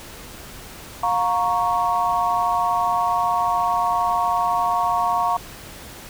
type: chord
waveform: sine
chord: Bb minor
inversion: second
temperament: equal with one note detuned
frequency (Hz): 709.8 / 932.3 / 1108.7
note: F5 / Bb5 / Db6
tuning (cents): +28 / 0 / 0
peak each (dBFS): -22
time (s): 1.03-5.37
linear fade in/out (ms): 5
effects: pink hiss -39 dBFS RMS until 6.09 s